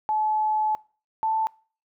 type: tone pair in turn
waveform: sine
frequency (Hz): 860 / 882.1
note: A5 / A5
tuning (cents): -40 / +4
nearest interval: unison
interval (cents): 44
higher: second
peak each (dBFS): -21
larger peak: neither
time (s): 0.09-0.75 / 1.23-1.47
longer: first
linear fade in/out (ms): 0
effects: noise-tail reverb RT60 0.4 s tail -24 dB re dry